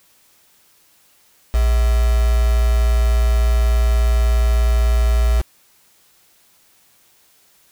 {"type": "tone with quantisation", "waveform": "sine", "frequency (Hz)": 58.27, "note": "A#1", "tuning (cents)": 0, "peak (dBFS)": -12, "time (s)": [1.53, 5.42], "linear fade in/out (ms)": 20, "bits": 4, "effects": ["white hiss -55 dBFS RMS until 7.71 s"]}